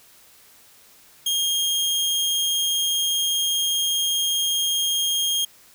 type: tone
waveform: sawtooth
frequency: 3235 Hz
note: G#7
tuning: 46 cents flat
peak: -17 dBFS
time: 1.26-5.45 s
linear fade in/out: 5 ms
effects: white hiss -52 dBFS RMS until 5.74 s